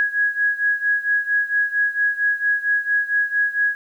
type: beating tone pair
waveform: sine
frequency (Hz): 1661.2 / 1665.6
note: G#6 / G#6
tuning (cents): 0 / +5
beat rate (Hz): 4.4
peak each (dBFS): -19 / -22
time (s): 0-3.75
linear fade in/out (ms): 0
effects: 9-bit